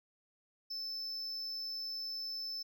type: tone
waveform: triangle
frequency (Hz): 5270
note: E8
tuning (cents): -1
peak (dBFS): -37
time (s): 0.7-2.63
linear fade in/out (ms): 10
effects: none